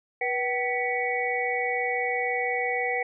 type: tone cluster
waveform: sine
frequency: 487.2 / 761 / 1965 / 2241 Hz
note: B4 / F#5 / B6 / C#7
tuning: -24 / +48 / -9 / +18 cents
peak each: -30 dBFS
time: 0.21-3.03 s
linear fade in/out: 5 ms
effects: none